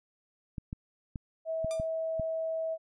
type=clicks; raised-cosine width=5 ms; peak=-24 dBFS; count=6; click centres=0.582 / 0.729 / 1.158 / 1.646 / 1.799 / 2.197 s
type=tone; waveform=sine; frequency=647 Hz; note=E5; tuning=32 cents flat; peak=-30 dBFS; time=1.45-2.78 s; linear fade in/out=50 ms
type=tone with exponential decay; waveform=5% pulse; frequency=1194 Hz; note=D6; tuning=28 cents sharp; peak=-26 dBFS; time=1.71-1.88 s; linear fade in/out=0 ms; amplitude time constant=35 ms
effects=resampled to 24000 Hz